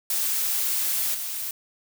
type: noise with level steps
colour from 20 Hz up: blue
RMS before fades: -25 / -31 dBFS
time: 0.1-1.51 s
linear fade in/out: 2 ms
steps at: 1.14 s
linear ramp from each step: 10 ms
effects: none